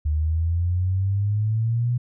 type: exponential sweep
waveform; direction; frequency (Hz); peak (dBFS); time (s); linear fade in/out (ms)
sine; up; 74.5 to 123.47; -19; 0.05-1.98; 10
effects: none